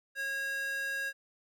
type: tone with high-pass filter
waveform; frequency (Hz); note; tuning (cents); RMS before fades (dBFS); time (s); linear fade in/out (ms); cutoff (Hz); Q
square; 546; C#5; -26; -35; 0.15-1.13; 50; 1400; 9.4
effects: none